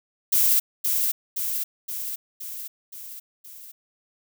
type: noise with echo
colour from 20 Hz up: violet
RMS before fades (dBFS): -19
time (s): 0.32-0.6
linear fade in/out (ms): 10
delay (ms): 520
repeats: 6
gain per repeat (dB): -4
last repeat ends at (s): 3.72
effects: none